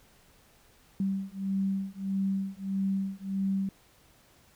sine beating tone pair, 193.3 / 194.9 Hz, G3 / G3, -24 / -10 cents, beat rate 1.6 Hz, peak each -31 dBFS, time 1-3.69 s, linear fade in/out 2 ms, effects pink hiss -61 dBFS RMS until 4.55 s

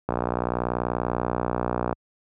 click train, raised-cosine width 1 ms, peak -10 dBFS, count 112, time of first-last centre 0.09-1.928 s, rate 60.4 Hz, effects high-pass 60 Hz 12 dB/octave

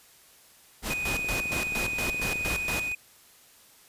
pink noise with tremolo, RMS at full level -31 dBFS, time 0.82-2.93 s, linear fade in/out 50 ms, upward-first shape square, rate 4.3 Hz, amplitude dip 75%
triangle tone, 2487 Hz, D#7, 1 cent flat, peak -27 dBFS, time 0.9-2.95 s, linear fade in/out 5 ms
click train, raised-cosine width 2 ms, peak -27 dBFS, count 27, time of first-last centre 1.14-2.516 s, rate 18.9 Hz
effects white hiss -56 dBFS RMS until 3.88 s + resampled to 32000 Hz

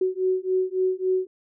sine beating tone pair, 371 / 374.6 Hz, F#4 / F#4, +5 / +21 cents, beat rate 3.6 Hz, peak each -24 dBFS, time 0.01-1.27 s, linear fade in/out 5 ms, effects none

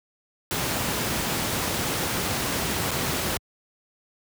pink noise with dropouts, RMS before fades -26 dBFS, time 0.51-3.37 s, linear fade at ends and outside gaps 0 ms, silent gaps 2.909-2.915 s, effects high-pass 80 Hz 12 dB/octave

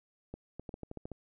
clicks, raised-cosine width 2 ms, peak -28 dBFS, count 9, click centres 0.34 / 0.596 / 0.692 / 0.741 / 0.833 / 0.914 / 0.973 / 1.055 / 1.117 s, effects none

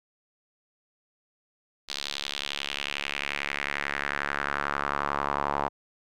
sawtooth tone with band-pass filter sweep, 71.2 Hz, C#2, 47 cents sharp, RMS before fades -31 dBFS, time 1.88-5.69 s, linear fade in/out 20 ms, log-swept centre 4200 to 920 Hz, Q 2.7, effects none

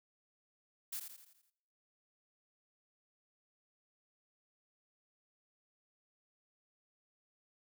blue noise with echo, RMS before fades -41 dBFS, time 0.92-1 s, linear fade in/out 10 ms, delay 84 ms, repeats 6, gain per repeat -6 dB, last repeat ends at 1.504 s, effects noise-tail reverb RT60 0.8 s tail -21 dB re dry

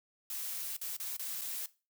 blue noise with dropouts, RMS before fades -39 dBFS, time 0.3-1.66 s, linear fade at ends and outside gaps 2 ms, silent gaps 0.767-0.813 / 0.967-0.999 / 1.167-1.194 / 1.412-1.416 s, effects noise-tail reverb RT60 0.3 s tail -18 dB re dry

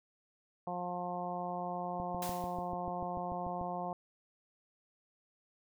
harmonic tone, 177.7 Hz, F3, 30 cents sharp, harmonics 1 / 2 / 3 / 4 / 5 / 6, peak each -43 / -47 / -44 / -39 / -43 / -46 dBFS, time 0.67-3.93 s, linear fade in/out 2 ms
click train, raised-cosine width 3 ms, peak -30 dBFS, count 12, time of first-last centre 2-3.613 s, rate 6.82 Hz
white noise with exponential decay, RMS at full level -40 dBFS, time 2.22-2.73 s, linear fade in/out 2 ms, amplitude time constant 110 ms
effects none

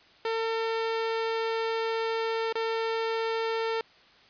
sawtooth tone with dropouts, 451.2 Hz, A4, 44 cents sharp, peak -23 dBFS, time 0.25-3.81 s, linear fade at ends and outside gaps 2 ms, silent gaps 2.526-2.554 s, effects white hiss -57 dBFS RMS until 4.29 s + resampled to 11025 Hz

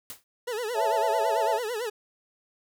white noise with exponential decay, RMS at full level -35 dBFS, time 0.1-0.24 s, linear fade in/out 1 ms, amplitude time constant 29 ms
40% pulse tone with vibrato, 457.7 Hz, A#4, 32 cents flat, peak -28 dBFS, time 0.47-1.9 s, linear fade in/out 10 ms, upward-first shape sine, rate 9 Hz, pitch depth 160 cents each way
sine chord, A major, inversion first, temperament equal, 554.4 / 659.3 / 880 Hz, C#5 / E5 / A5, 0 / 0 / 0 cents, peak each -30 / -27 / -26 dBFS, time 0.74-1.6 s, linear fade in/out 50 ms
effects none

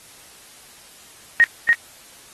sine tone with echo, 1868 Hz, A#6, 3 cents sharp, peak -8 dBFS, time 1.4-1.44 s, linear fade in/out 0 ms, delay 290 ms, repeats 1, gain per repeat -3 dB, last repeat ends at 1.73 s, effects white hiss -46 dBFS RMS until 2.33 s + AAC 32 kbps

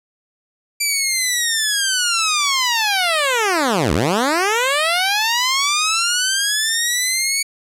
10% pulse linear two-way sweep, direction down then up, 2348 to 66.8 to 2249 Hz, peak -7 dBFS, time 0.8-7.43 s, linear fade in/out 10 ms, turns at 3.93 s, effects low-pass 11000 Hz 12 dB/octave

